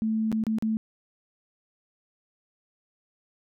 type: tone with dropouts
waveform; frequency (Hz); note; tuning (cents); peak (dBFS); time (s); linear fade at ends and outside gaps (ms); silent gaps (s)
sine; 220; A3; 0; -23; 0.02-0.77; 0; 0.317-0.326 / 0.438-0.467 / 0.585-0.624
effects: none

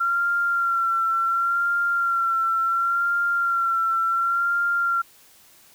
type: tone with vibrato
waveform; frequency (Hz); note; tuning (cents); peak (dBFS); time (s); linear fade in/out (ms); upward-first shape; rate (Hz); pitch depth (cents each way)
sine; 1371; F6; -32; -19; 0-5.02; 10; sine; 0.7; 31
effects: white hiss -53 dBFS RMS until 5.74 s

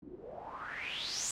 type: noise with low-pass filter sweep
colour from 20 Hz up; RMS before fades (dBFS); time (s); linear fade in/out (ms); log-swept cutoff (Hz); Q
white; -41; 0.02-1.31; 2; 260 to 7900; 6.5
effects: none

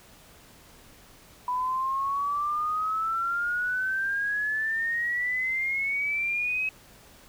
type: exponential sweep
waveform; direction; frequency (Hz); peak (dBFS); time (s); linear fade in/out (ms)
sine; up; 987.8 to 2563; -25; 1.48-6.69; 2
effects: pink hiss -53 dBFS RMS until 7.28 s

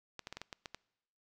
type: clicks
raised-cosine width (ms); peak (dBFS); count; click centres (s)
0.2; -25; 8; 0.193 / 0.271 / 0.326 / 0.37 / 0.416 / 0.528 / 0.658 / 0.746
effects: noise-tail reverb RT60 0.9 s tail -25 dB re dry

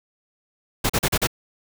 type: noise bursts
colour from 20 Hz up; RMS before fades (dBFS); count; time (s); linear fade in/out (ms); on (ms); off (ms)
pink; -20; 5; 0.84-1.272; 10; 56; 38
effects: none

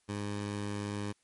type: tone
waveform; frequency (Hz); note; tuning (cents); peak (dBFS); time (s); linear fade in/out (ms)
15% pulse; 102.6; G#2; -21; -28; 0.08-1.13; 20
effects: white hiss -73 dBFS RMS until 1.23 s + MP3 48 kbps

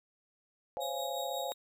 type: chord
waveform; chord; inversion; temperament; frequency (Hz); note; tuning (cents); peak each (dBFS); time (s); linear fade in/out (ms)
sine; Db major seventh; third; just; 519.7 / 554.4 / 693 / 831.5; C5 / Db5 / F5 / Ab5; -12 / 0 / -14 / +2; -40; 0.77-1.52; 0
type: tone with tremolo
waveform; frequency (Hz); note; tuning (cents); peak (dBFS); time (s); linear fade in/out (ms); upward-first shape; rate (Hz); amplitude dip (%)
sawtooth; 3769; A#7; +18; -36; 0.8-1.54; 20; sine; 5.6; 40
effects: none

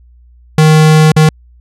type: tone with dropouts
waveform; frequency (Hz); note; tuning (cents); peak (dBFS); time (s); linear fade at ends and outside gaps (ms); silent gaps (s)
square; 155.7; D#3; +2; -4; 0.58-1.29; 2; 1.119-1.164
effects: added 60 Hz sine -39 dBFS peak until 1.6 s + low-pass 10000 Hz 12 dB/octave

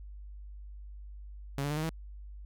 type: tone with pitch steps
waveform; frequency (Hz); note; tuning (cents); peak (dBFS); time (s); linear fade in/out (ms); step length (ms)
sawtooth; 139 / 144.4 / 150.01 / 155.84 / 161.9; C#3 / D3 / D3 / D#3 / E3; +5 / -29 / +37 / +3 / -31; -27; 1.58-1.895; 2; 63
effects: added 50 Hz sine -43 dBFS peak until 2.45 s

